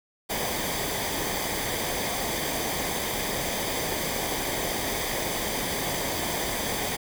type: noise with comb filter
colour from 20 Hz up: pink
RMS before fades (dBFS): -29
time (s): 0.29-6.97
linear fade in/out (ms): 20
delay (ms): 0.73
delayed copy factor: -0.6
effects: none